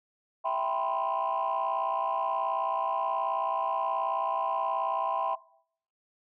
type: chord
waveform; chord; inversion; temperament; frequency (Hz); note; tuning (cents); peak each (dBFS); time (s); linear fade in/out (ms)
sine; C major seventh; first; equal; 659.3 / 784 / 987.8 / 1046.5; E5 / G5 / B5 / C6; 0 / 0 / 0 / 0; -31; 0.44-5.36; 20
effects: noise-tail reverb RT60 0.6 s tail -19 dB re dry + tanh soft clip ceiling -21 dBFS